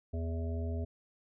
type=harmonic tone; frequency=82.41 Hz; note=E2; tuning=in tune; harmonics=1 / 3 / 5 / 7 / 8; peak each=-33 / -42 / -45 / -50 / -47 dBFS; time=0.13-0.85 s; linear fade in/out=10 ms; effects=none